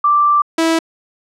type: tone pair in turn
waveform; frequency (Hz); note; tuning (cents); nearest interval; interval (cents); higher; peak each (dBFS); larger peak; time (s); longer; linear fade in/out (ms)
sine / sawtooth; 1174.7 / 326.8; D6 / E4; 0 / -15; octave + minor seventh; 2215; first; -9 / -8; second; 0.04-0.42 / 0.58-0.79; first; 5
effects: low-pass 9000 Hz 12 dB/octave